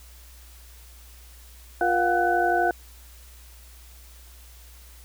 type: tone cluster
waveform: sine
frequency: 351.3 / 474.9 / 710 / 762 / 1498 Hz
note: F4 / A#4 / F5 / G5 / F#6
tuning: +10 / +32 / +28 / -49 / +21 cents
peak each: -26 / -31 / -22 / -29 / -26 dBFS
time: 1.81-2.71 s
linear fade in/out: 2 ms
effects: added 60 Hz sine -46 dBFS peak until 5.04 s + white hiss -52 dBFS RMS until 5.04 s